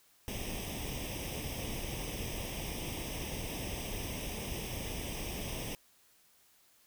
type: noise with comb filter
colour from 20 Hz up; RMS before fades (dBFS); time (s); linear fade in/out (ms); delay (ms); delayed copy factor
pink; -39; 0.28-5.75; 0; 0.35; +0.8
effects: white hiss -66 dBFS RMS until 6.86 s